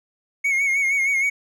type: tone with vibrato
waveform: triangle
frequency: 2192 Hz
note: C#7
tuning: 20 cents flat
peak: -16 dBFS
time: 0.44-1.3 s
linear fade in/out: 10 ms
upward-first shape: sine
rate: 6.4 Hz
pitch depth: 55 cents each way
effects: none